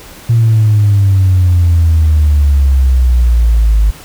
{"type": "exponential sweep", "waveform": "sine", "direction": "down", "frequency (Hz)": [117.2, 51.5], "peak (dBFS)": -4, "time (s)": [0.29, 3.91], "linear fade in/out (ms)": 10, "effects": ["tanh soft clip ceiling -2 dBFS", "pink hiss -34 dBFS RMS until 4.04 s"]}